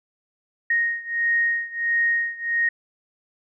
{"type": "beating tone pair", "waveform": "sine", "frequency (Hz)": [1864.7, 1866.2], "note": ["A#6", "A#6"], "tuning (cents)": [0, 1], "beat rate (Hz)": 1.5, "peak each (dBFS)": [-22, -24], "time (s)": [0.7, 2.69], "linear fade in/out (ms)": 5, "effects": []}